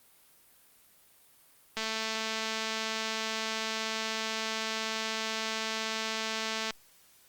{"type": "click train", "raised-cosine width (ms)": 0.2, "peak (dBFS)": -16, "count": 1092, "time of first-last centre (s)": [1.77, 6.707], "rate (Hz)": 221, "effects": ["white hiss -61 dBFS RMS until 7.28 s", "Opus 32 kbps"]}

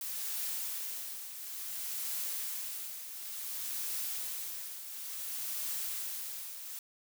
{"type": "noise with tremolo", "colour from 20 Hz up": "blue", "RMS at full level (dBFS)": -36, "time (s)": [0.01, 6.79], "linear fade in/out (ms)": 2, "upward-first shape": "triangle", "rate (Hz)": 0.57, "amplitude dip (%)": 65, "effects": []}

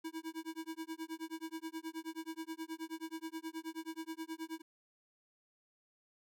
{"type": "tone with tremolo", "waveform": "square", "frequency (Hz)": 322.9, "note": "E4", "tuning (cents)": -36, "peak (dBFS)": -39, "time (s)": [0.04, 4.62], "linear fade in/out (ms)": 10, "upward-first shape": "sine", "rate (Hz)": 9.4, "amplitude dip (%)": 100, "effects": []}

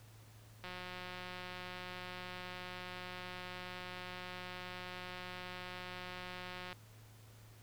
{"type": "click train", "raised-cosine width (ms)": 0.3, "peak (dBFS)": -30, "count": 1103, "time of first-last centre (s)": [0.64, 6.728], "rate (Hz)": 181, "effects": ["added 109 Hz sine -57 dBFS peak until 7.62 s", "pink hiss -63 dBFS RMS until 7.62 s"]}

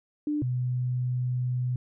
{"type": "tone pair in turn", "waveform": "sine", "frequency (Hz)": [297.7, 125.17], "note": ["D4", "B2"], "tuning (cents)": [24, 24], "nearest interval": "octave + minor third", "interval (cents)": 1500, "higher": "first", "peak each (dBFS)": -25, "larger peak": "neither", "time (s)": [[0.27, 0.42], [0.42, 1.76]], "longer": "second", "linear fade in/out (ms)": 2, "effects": []}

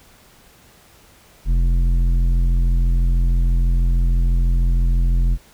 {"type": "tone with tanh clipping", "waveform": "triangle", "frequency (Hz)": 43.09, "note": "F1", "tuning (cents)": -22, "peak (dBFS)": -15, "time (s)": [1.45, 5.38], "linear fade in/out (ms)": 50, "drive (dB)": 14, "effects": ["pink hiss -50 dBFS RMS until 5.53 s"]}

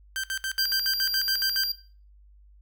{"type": "tone bursts", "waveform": "sawtooth", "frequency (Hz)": 1562, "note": "G6", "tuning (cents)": -7, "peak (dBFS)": -24, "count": 11, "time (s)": [0.16, 1.636], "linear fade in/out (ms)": 0, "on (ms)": 76, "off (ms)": 64}
{"type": "tone with tremolo", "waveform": "square", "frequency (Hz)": 4753, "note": "D8", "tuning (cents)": 20, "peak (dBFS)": -23, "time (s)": [0.58, 1.72], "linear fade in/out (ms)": 5, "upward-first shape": "triangle", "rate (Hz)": 7.1, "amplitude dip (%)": 40}
{"effects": ["noise-tail reverb RT60 0.4 s tail -17 dB re dry", "added 50 Hz sine -51 dBFS peak until 2.61 s"]}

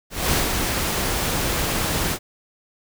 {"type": "noise with ADSR envelope", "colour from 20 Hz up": "pink", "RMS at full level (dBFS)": -19, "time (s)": [0.1, 2.19], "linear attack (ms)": 220, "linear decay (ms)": 160, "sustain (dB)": -4, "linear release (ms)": 65, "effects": []}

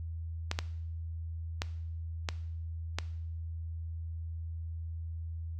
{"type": "clicks", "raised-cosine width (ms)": 0.2, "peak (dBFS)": -14, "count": 5, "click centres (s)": [0.514, 0.589, 1.619, 2.288, 2.986], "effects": ["noise-tail reverb RT60 0.7 s tail -17 dB re dry", "added 82 Hz sine -36 dBFS peak until 5.59 s"]}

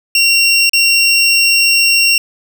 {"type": "tone with dropouts", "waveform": "25% pulse", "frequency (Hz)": 2747, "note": "F7", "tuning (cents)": -29, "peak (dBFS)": -4, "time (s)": [0.15, 2.18], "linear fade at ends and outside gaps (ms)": 2, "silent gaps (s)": [0.695, 0.733], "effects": []}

